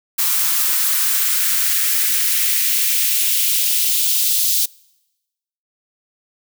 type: noise with high-pass filter sweep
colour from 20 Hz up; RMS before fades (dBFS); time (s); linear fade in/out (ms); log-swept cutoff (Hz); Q
blue; -17; 0.18-4.66; 10; 1000 to 3900; 1.7
effects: noise-tail reverb RT60 1.0 s tail -26 dB re dry